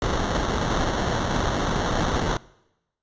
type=noise with sample-and-hold; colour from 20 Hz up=pink; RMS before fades=-24 dBFS; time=0.02-2.37 s; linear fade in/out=2 ms; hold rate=2450 Hz; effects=noise-tail reverb RT60 0.9 s tail -22 dB re dry + resampled to 16000 Hz